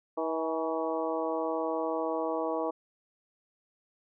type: harmonic tone with a mistuned harmonic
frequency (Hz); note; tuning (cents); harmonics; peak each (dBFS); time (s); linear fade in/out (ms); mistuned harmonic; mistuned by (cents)
160.8; E3; -43; 2 / 3 / 4 / 5 / 6 / 7; -35 / -33 / -34 / -38 / -39 / -39; 0.17-2.71; 10; 5; +55
effects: none